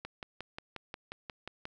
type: click train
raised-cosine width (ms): 0.3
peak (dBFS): -24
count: 10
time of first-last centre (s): 0.05-1.654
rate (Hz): 5.61
effects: none